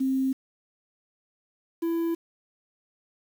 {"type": "tone pair in turn", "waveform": ["sine", "triangle"], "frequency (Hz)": [264.6, 333.4], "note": ["C4", "E4"], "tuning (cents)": [20, 20], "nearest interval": "major third", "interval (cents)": 400, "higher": "second", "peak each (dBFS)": -22, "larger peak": "neither", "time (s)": [[0, 0.33], [1.82, 2.15]], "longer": "neither", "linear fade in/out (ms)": 10, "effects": ["8-bit"]}